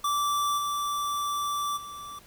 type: tone with level steps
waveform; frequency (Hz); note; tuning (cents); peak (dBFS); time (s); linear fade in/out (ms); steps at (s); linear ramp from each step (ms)
square; 1165; D6; -14; -25 / -28 / -39; 0.04-2.19; 5; 0.57 / 1.76; 20
effects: pink hiss -54 dBFS RMS until 2.26 s